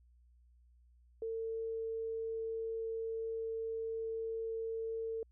sine tone, 450.3 Hz, A4, 40 cents sharp, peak -36 dBFS, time 1.22-5.23 s, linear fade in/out 2 ms, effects added 60 Hz sine -62 dBFS peak until 5.31 s

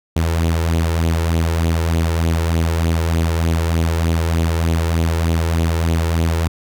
sawtooth tone with flanger, 82.5 Hz, E2, 2 cents sharp, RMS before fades -17 dBFS, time 0.16-6.48 s, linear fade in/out 5 ms, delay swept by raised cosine 0.28 to 2.28 ms, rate 3.3 Hz, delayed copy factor +0.55, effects none

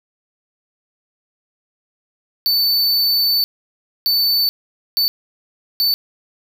square tone bursts at uneven times, 4515 Hz, C#8, 31 cents sharp, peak -14 dBFS, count 4, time 2.46-3.44 / 4.06-4.49 / 4.97-5.08 / 5.8-5.94 s, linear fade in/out 0 ms, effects none

